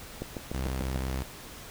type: click train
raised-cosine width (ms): 2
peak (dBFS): -20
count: 6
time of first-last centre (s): 0.22-0.959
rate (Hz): 6.77
type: tone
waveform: sawtooth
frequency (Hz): 65.41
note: C2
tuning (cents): 0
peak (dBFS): -26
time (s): 0.54-1.23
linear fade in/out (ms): 0
effects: pink hiss -45 dBFS RMS until 1.7 s